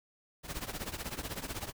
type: noise with tremolo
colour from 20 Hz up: pink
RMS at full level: -36 dBFS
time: 0.43-1.73 s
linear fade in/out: 50 ms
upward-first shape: triangle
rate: 16 Hz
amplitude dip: 90%
effects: none